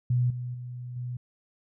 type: tone with level steps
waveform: sine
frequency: 123.47 Hz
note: B2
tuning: in tune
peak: -21 / -31 / -35 / -31 dBFS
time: 0.1-1.17 s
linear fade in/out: 5 ms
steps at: 0.3 / 0.54 / 0.96 s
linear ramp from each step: 5 ms
effects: none